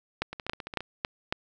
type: two click trains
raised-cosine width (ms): 0.3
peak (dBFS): -21 / -11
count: 8 / 5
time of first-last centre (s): 0.33-0.806 / 0.22-1.325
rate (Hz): 14.7 / 3.62
effects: none